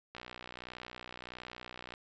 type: click train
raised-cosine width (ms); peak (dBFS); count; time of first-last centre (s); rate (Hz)
0.3; -28; 111; 0.15-1.939; 61.5
effects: resampled to 16000 Hz